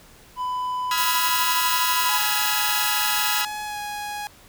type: tone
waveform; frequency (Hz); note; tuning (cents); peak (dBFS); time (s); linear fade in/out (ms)
triangle; 1000; B5; +21; -22; 0.36-2.21; 50
type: chord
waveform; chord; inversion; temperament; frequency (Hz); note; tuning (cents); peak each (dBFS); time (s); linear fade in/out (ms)
15% pulse; F half-diminished seventh; second; equal with one note detuned; 987.8 / 1273.6 / 1396.9 / 1661.2; Cb6 / Eb6 / F6 / Ab6; 0 / +40 / 0 / 0; -22; 0.91-3.45; 2
type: noise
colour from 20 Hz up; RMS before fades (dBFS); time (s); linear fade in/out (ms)
blue; -27; 0.97-3.42; 10
type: tone with pitch glide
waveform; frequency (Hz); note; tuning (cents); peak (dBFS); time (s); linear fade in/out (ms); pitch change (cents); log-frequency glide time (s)
sawtooth; 843 to 830.4; G#5 to G#5; +26 to 0; -25; 2.09-4.27; 0; -26; 3.65-3.78
effects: pink hiss -50 dBFS RMS until 4.48 s